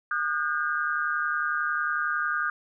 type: tone cluster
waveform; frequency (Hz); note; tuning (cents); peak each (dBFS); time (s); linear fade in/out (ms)
sine; 1223 / 1443 / 1594; D#6 / F#6 / G6; -30 / -44 / +28; -29; 0.11-2.5; 2
effects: none